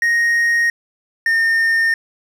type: tone pair in turn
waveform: triangle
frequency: 1868 / 1822.2 Hz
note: A#6 / A#6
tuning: +3 / -40 cents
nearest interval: unison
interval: 43 cents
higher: first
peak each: -11 dBFS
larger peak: neither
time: 0.02-0.7 / 1.26-1.94 s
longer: neither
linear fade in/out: 2 ms
effects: none